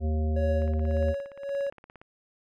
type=harmonic tone; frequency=77.5 Hz; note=D#2; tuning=6 cents flat; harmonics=1 / 3 / 5 / 7 / 9; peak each=-24 / -34 / -38 / -41 / -43 dBFS; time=0-1.15 s; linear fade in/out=50 ms
type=tone with tremolo; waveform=triangle; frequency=558 Hz; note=C#5; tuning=11 cents sharp; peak=-24 dBFS; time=0.36-1.7 s; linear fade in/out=5 ms; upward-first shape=sine; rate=1.8 Hz; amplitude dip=90%
type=click train; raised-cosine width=0.5 ms; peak=-33 dBFS; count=25; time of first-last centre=0.62-2.015 s; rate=17.2 Hz
effects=none